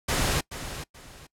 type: noise with echo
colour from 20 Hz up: pink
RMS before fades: -25 dBFS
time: 0.08-0.41 s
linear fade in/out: 10 ms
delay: 430 ms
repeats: 2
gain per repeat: -11 dB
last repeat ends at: 1.27 s
effects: noise-tail reverb RT60 0.1 s tail -22 dB re dry + low-pass 11000 Hz 12 dB/octave